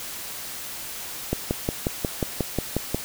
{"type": "click train", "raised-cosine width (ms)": 2, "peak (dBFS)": -9, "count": 10, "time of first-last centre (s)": [1.33, 2.946], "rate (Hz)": 5.57, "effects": ["white hiss -35 dBFS RMS until 3.04 s"]}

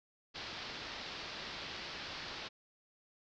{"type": "low-pass noise", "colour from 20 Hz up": "white", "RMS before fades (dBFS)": -45, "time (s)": [0.34, 2.49], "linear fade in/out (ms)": 20, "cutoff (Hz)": 5000, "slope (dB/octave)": 48, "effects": []}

